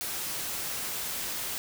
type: noise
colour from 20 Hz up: white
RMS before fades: -34 dBFS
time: 0.01-1.58 s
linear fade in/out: 0 ms
effects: none